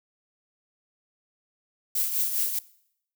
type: noise with tremolo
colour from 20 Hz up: violet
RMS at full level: -24 dBFS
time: 1.95-2.59 s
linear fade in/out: 5 ms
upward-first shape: triangle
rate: 4.9 Hz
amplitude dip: 60%
effects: noise-tail reverb RT60 0.7 s tail -20 dB re dry